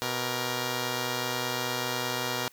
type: tone pair together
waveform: 5% pulse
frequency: 124.99 / 471.6 Hz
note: B2 / A#4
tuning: +21 / +20 cents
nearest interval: octave + major seventh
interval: 2299 cents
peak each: -20 dBFS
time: 0.02-2.48 s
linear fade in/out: 0 ms
effects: white hiss -59 dBFS RMS until 2.52 s